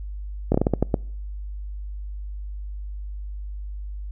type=slowing click train; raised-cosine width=2 ms; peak=-5 dBFS; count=8; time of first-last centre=0.52-0.942 s; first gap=24 ms; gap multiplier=1.3; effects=noise-tail reverb RT60 0.6 s tail -26 dB re dry + added 50 Hz sine -30 dBFS peak until 4.11 s